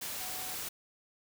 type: tone in noise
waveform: sine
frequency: 743 Hz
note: F#5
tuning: 7 cents sharp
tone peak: -48 dBFS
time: 0.2-0.55 s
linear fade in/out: 10 ms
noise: white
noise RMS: -39 dBFS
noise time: 0.01-0.69 s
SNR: -12 dB
effects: none